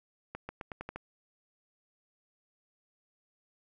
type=accelerating click train; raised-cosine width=0.5 ms; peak=-24 dBFS; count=7; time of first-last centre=0.35-0.96 s; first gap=140 ms; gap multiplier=0.87; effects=none